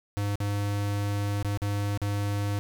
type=tone with dropouts; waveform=square; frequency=101.8 Hz; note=G#2; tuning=34 cents flat; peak=-27 dBFS; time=0.17-2.59 s; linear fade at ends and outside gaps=0 ms; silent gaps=0.356-0.403 / 1.427-1.447 / 1.574-1.619 / 1.975-2.017 s; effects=9-bit